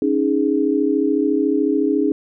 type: chord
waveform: sine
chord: C# suspended second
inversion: none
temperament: equal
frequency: 277.2 / 311.1 / 415.3 Hz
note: C#4 / D#4 / G#4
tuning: 0 / 0 / 0 cents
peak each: -19 / -19 / -20 dBFS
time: 0.02-2.12 s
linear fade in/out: 2 ms
effects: none